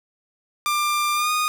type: tone with pitch glide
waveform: sawtooth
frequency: 1191 to 1232.3 Hz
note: D6 to D#6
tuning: +24 to -17 cents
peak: -16 dBFS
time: 0.66-1.48 s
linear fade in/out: 0 ms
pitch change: +59 cents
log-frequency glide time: 1.14-1.31 s
effects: none